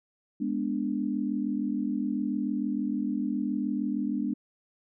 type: chord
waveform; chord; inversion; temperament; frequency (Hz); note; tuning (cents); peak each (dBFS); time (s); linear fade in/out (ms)
sine; G# diminished; none; equal; 207.7 / 246.9 / 293.7; G#3 / B3 / D4; 0 / 0 / 0; -31; 0.4-4.34; 10
effects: none